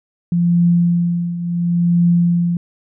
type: tone with tremolo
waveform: sine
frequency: 172.7 Hz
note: F3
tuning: 19 cents flat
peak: -9 dBFS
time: 0.32-2.57 s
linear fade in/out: 2 ms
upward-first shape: triangle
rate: 0.71 Hz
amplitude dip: 75%
effects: none